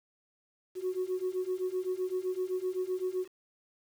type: beating tone pair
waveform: sine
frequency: 364.8 / 372.6 Hz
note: F#4 / F#4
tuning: -24 / +12 cents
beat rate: 7.8 Hz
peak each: -33 / -32 dBFS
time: 0.75-3.28 s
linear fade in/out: 50 ms
effects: tanh soft clip ceiling -25 dBFS + 9-bit